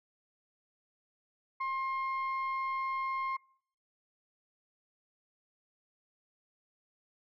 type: tone pair together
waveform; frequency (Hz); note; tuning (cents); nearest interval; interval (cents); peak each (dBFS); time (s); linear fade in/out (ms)
sine; 1064 / 2130; C6 / C7; +29 / +30; octave; 1201; -31 / -39; 1.6-3.37; 10
effects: noise-tail reverb RT60 0.6 s tail -26 dB re dry + tanh soft clip ceiling -27 dBFS